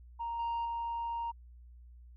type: tone with level steps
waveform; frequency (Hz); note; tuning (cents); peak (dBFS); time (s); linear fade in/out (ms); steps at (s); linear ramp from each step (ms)
sine; 932.3; A#5; 0; -33 / -29 / -32; 0.19-1.32; 20; 0.39 / 0.65; 5
effects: tanh soft clip ceiling -31 dBFS + added 60 Hz sine -51 dBFS peak until 2.16 s